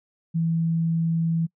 sine tone, 164.81 Hz, E3, in tune, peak -20 dBFS, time 0.34-1.47 s, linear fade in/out 20 ms, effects noise-tail reverb RT60 0.1 s tail -26 dB re dry

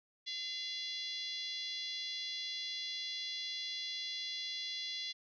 harmonic tone with a mistuned harmonic, 682 Hz, F5, 41 cents flat, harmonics 3 / 4 / 5 / 6 / 7 / 8 / 9, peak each -48 / -52 / -42 / -43 / -47 / -54 / -55 dBFS, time 0.26-5.13 s, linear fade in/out 20 ms, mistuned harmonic 4, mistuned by +48 cents, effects none

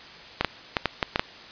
clicks, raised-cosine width 0.3 ms, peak -5 dBFS, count 7, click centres 0.41 / 0.447 / 0.768 / 0.857 / 1.028 / 1.159 / 1.195 s, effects white hiss -44 dBFS RMS until 1.51 s + resampled to 11025 Hz

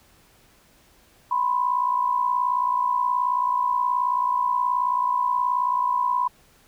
sine tone pair together, 987.8 / 1046.5 Hz, B5 / C6, 0 / 0 cents, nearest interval minor second, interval 100 cents, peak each -21 / -25 dBFS, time 1.31-6.28 s, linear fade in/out 5 ms, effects pink hiss -57 dBFS RMS until 6.67 s

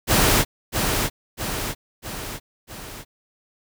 pink noise with echo, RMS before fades -17 dBFS, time 0.07-0.45 s, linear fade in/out 50 ms, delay 650 ms, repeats 4, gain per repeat -5 dB, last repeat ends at 3.05 s, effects none

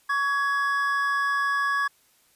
triangle tone pair together, 1126 / 1671.8 Hz, C#6 / G#6, +27 / +11 cents, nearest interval perfect fifth, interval 684 cents, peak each -23 dBFS, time 0.09-1.88 s, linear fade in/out 10 ms, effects white hiss -62 dBFS RMS until 2.35 s + resampled to 32000 Hz

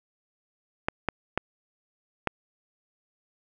clicks, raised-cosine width 0.5 ms, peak -9 dBFS, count 4, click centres 0.885 / 1.087 / 1.376 / 2.273 s, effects none

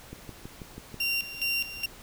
click train, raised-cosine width 3 ms, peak -27 dBFS, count 6, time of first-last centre 0.13-0.943 s, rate 6.15 Hz
30% pulse tone with tremolo, 2764 Hz, F7, 19 cents flat, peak -23 dBFS, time 1-1.86 s, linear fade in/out 5 ms, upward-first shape square, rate 2.4 Hz, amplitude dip 75%
effects pink hiss -49 dBFS RMS until 2.02 s

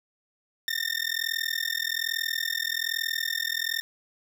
20% pulse tone with amplitude modulation, 1816 Hz, A#6, 46 cents flat, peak -18 dBFS, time 0.68-3.81 s, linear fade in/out 0 ms, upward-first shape sine, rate 41.2 Hz, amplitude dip 100%, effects none

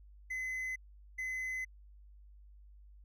triangle tone bursts at uneven times, 2035 Hz, C7, 49 cents flat, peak -34 dBFS, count 2, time 0.3-0.76 / 1.18-1.65 s, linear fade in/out 10 ms, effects added 50 Hz sine -54 dBFS peak until 3.04 s

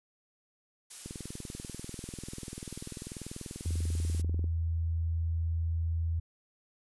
blue noise, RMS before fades -43 dBFS, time 0.9-4.22 s, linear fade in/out 10 ms
click train, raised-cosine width 3 ms, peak -28 dBFS, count 70, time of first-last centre 1.06-4.442 s, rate 20.4 Hz
sine tone, 82.41 Hz, E2, in tune, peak -28 dBFS, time 3.65-6.2 s, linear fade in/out 10 ms
effects resampled to 24000 Hz

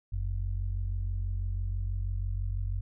sine tone pair together, 46.35 / 92.5 Hz, F#1 / F#2, +4 / 0 cents, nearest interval octave, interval 1196 cents, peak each -30 / -32 dBFS, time 0.12-2.81 s, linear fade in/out 10 ms, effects tanh soft clip ceiling -22 dBFS

